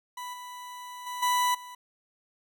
40% pulse tone with level steps, 989 Hz, B5, 2 cents sharp, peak -35 / -39 / -33 / -22 / -41 dBFS, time 0.17-1.75 s, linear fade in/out 5 ms, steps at 0.33 / 1.06 / 1.22 / 1.54 s, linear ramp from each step 10 ms, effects none

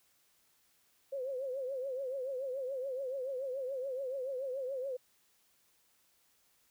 sine tone with vibrato, 527 Hz, C5, 12 cents sharp, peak -35 dBFS, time 1.12-4.97 s, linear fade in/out 10 ms, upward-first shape triangle, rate 7 Hz, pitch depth 120 cents each way, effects white hiss -71 dBFS RMS until 6.7 s

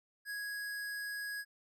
square tone, 1661.2 Hz, G#6, in tune, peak -39 dBFS, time 0.25-1.45 s, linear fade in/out 50 ms, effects none

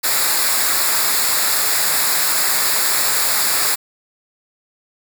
white noise with comb filter, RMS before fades -17 dBFS, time 0.03-3.76 s, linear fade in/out 20 ms, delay 0.33 ms, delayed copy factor -0.7, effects none

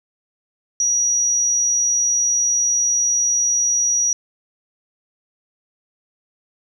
sine tone, 5790 Hz, F#8, 38 cents flat, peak -15 dBFS, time 0.8-4.13 s, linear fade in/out 2 ms, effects 8-bit

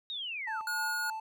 sine linear sweep, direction down, 3800 to 1200 Hz, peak -35 dBFS, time 0.1-0.61 s, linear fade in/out 0 ms
triangle tone with tremolo, 880 Hz, A5, in tune, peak -33 dBFS, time 0.47-1.2 s, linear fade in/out 5 ms, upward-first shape sine, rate 3.4 Hz, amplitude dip 55%
square tone, 1443 Hz, F#6, 44 cents flat, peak -32 dBFS, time 0.67-1.1 s, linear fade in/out 2 ms
effects none

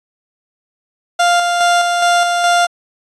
30% pulse tone with tremolo, 698.5 Hz, F5, in tune, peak -7 dBFS, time 1.19-2.67 s, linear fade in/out 10 ms, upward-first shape square, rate 2.4 Hz, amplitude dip 35%, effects resampled to 22050 Hz

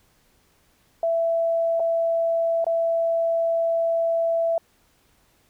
sine tone with dropouts, 665 Hz, E5, 15 cents sharp, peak -19 dBFS, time 1.03-4.58 s, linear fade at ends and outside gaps 2 ms, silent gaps 1.797-1.801 / 2.644-2.666 s, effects pink hiss -62 dBFS RMS until 5.49 s

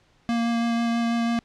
square tone with vibrato, 233.1 Hz, A#3, in tune, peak -22 dBFS, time 0.29-1.39 s, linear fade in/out 0 ms, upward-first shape sine, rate 6.1 Hz, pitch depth 10 cents each way, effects pink hiss -61 dBFS RMS until 1.44 s + low-pass 5000 Hz 12 dB/octave

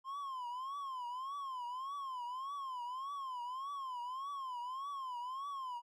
triangle tone with vibrato, 1046.5 Hz, C6, in tune, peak -38 dBFS, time 0.04-5.82 s, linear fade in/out 50 ms, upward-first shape triangle, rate 1.7 Hz, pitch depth 170 cents each way, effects none

